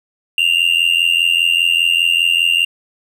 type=tone with amplitude modulation; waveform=triangle; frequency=2794 Hz; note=F7; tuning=in tune; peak=-6 dBFS; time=0.38-2.65 s; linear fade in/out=2 ms; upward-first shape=sine; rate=85 Hz; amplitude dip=85%; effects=none